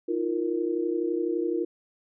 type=chord; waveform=sine; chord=Eb suspended second; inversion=none; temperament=equal with one note detuned; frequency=317.3 / 349.2 / 466.2 Hz; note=Eb4 / F4 / Bb4; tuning=+34 / 0 / 0 cents; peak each=-30 / -27 / -31 dBFS; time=0.08-1.65 s; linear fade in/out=10 ms; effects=none